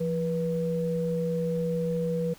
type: tone pair together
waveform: sine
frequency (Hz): 170.5 / 486.3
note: F3 / B4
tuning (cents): -41 / -27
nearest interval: octave + tritone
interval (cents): 1814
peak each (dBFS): -28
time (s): 0-2.34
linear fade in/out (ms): 10
effects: pink hiss -52 dBFS RMS until 2.38 s